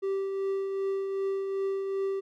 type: tone with tremolo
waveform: triangle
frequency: 389.7 Hz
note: G4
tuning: 10 cents flat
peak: -24 dBFS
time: 0.02-2.21 s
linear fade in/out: 20 ms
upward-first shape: triangle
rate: 2.6 Hz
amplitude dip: 40%
effects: none